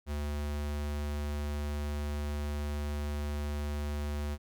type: tone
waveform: square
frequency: 73.42 Hz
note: D2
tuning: in tune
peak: -33 dBFS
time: 0.06-4.38 s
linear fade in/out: 50 ms
effects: none